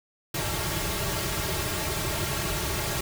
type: noise with comb filter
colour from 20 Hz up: pink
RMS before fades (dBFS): -29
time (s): 0.34-3.01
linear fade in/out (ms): 5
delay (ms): 4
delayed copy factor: -0.95
effects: none